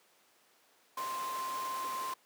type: tone in noise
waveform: sine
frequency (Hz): 1046.5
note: C6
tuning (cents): 0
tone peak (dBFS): -35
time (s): 0.97-2.14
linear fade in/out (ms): 5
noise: pink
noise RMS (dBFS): -43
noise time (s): 0.97-2.14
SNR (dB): +5
effects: pink hiss -66 dBFS RMS until 2.25 s + high-pass 400 Hz 12 dB/octave